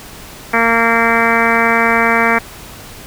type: harmonic tone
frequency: 230 Hz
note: A#3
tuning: 23 cents flat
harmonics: 1 / 2 / 3 / 4 / 5 / 6 / 7 / 8 / 9 / 10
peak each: -19 / -19 / -19 / -19 / -19 / -19 / -19 / -19 / -19 / -19 dBFS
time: 0.53-2.39 s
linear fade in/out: 10 ms
effects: pink hiss -34 dBFS RMS until 3.06 s